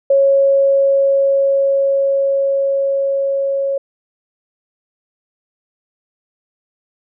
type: tone with level ramp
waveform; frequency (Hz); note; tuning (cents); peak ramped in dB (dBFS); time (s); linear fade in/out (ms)
sine; 550; C#5; -14; -8 to -15; 0.1-3.78; 5
effects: none